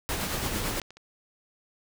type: noise with tremolo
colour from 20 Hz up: pink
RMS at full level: -29 dBFS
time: 0.09-0.8 s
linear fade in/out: 0 ms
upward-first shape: sine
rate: 8.9 Hz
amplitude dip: 35%
type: clicks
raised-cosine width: 0.2 ms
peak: -24 / -26 / -29 / -32 dBFS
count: 4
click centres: 0.616 / 0.817 / 0.906 / 0.97 s
effects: none